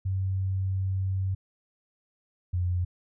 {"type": "tone pair in turn", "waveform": "sine", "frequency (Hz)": [95.2, 89.34], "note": ["F#2", "F2"], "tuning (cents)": [50, 40], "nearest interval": "minor second", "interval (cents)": 110, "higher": "first", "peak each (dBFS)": [-25, -24], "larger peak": "second", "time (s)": [[0.05, 1.35], [2.53, 2.85]], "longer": "first", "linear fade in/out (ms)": 10, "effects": []}